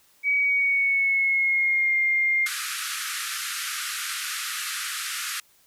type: tone with pitch glide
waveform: sine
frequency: 2267 to 2115 Hz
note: C#7 to C7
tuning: +38 to +18 cents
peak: -19 dBFS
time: 0.23-2.49 s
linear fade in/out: 50 ms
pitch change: -120 cents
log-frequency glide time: 0.36-1.96 s
type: band-pass noise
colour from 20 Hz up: pink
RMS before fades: -31 dBFS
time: 2.46-5.4 s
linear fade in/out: 2 ms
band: 1200 to 13000 Hz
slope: 96 dB/octave
effects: white hiss -60 dBFS RMS until 5.66 s